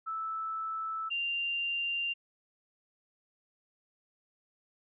sine tone pair in turn, 1314 / 2784 Hz, E6 / F7, -6 / -6 cents, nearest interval octave + minor second, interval 1300 cents, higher second, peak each -33 / -30 dBFS, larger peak second, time 0.06-1.1 / 1.1-2.14 s, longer neither, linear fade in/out 20 ms, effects none

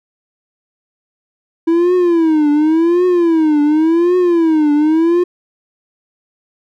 triangle tone with vibrato, 326.3 Hz, E4, 18 cents flat, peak -7 dBFS, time 1.67-5.24 s, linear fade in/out 10 ms, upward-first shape triangle, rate 0.9 Hz, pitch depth 200 cents each way, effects none

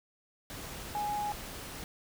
sine tone in noise, 830.6 Hz, G#5, in tune, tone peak -31 dBFS, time 0.95-1.32 s, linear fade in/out 0 ms, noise pink, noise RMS -43 dBFS, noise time 0.5-1.84 s, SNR +9 dB, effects none

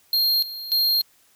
square tone with tremolo, 4217 Hz, C8, 13 cents sharp, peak -18 dBFS, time 0.13-1.02 s, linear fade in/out 2 ms, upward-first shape square, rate 1.7 Hz, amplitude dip 80%, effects white hiss -59 dBFS RMS until 1.35 s

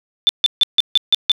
sine tone bursts, 3534 Hz, A7, 7 cents sharp, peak -8 dBFS, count 7, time 0.27-1.317 s, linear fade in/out 0 ms, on 21 ms, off 150 ms, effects none

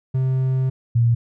triangle / sine tone pair in turn, 130.81 / 117.38 Hz, C3 / A#2, 0 / +12 cents, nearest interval major second, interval 188 cents, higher first, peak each -15 / -13 dBFS, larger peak second, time 0.14-0.7 / 0.95-1.15 s, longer first, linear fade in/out 10 ms, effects none

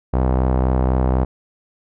sawtooth tone with low-pass filter, 64 Hz, C2, 38 cents flat, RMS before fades -17 dBFS, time 0.13-1.25 s, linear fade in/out 10 ms, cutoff 850 Hz, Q 1.4, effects none

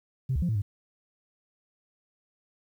sine tone with pitch steps, 131.1 / 70.1 / 174.3 / 110.8 / 101.3 Hz, C3 / C#2 / F3 / A2 / G#2, +4 / +20 / -3 / +13 / -43 cents, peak -23 dBFS, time 0.29-0.62 s, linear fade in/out 10 ms, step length 66 ms, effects tanh soft clip ceiling -20 dBFS + 10-bit

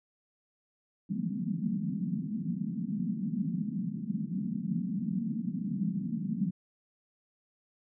pink band-pass noise, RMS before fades -33 dBFS, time 1.09-6.51 s, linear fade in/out 10 ms, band 170 to 230 Hz, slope 48 dB/octave, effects none

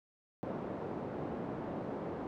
pink band-pass noise, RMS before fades -40 dBFS, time 0.43-2.27 s, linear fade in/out 0 ms, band 190 to 660 Hz, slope 12 dB/octave, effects none

